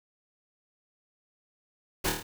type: noise with echo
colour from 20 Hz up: pink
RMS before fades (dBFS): -28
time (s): 2.04-2.1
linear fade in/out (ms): 10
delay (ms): 26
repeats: 5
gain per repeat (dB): -3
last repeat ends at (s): 2.23
effects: none